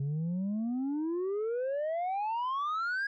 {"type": "exponential sweep", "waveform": "sine", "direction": "up", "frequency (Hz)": [135.6, 1661.2], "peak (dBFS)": -27, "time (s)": [0, 3.07], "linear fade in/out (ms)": 5, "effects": ["tanh soft clip ceiling -29 dBFS"]}